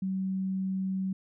sine tone, 190 Hz, F#3, 46 cents sharp, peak -28 dBFS, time 0.02-1.13 s, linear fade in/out 5 ms, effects none

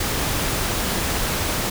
pink noise, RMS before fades -23 dBFS, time 0-1.7 s, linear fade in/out 5 ms, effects none

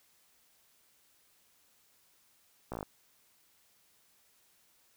slowing click train, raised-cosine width 1 ms, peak -24 dBFS, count 7, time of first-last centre 2.72-2.829 s, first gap 16 ms, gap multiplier 1.05, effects white hiss -68 dBFS RMS until 4.96 s

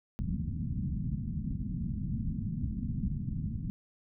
white low-pass noise, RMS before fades -34 dBFS, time 0.19-3.7 s, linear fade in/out 0 ms, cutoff 230 Hz, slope 48 dB/octave, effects none

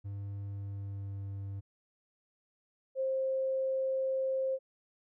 triangle tone with pitch glide, 100 to 98.74 Hz, G2 to G2, +35 to +13 cents, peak -35 dBFS, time 0.04-1.61 s, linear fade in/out 20 ms, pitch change -22 cents, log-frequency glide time 0.47-1.25 s
sine tone, 529 Hz, C5, 19 cents sharp, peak -29 dBFS, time 2.95-4.59 s, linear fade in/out 50 ms
effects none

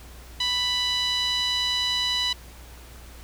sawtooth tone with band-pass filter, 990 Hz, B5, 4 cents sharp, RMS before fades -25 dBFS, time 0.4-2.33 s, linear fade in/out 5 ms, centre 3600 Hz, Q 5, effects added 60 Hz sine -43 dBFS peak until 3.23 s + pink hiss -48 dBFS RMS until 3.23 s

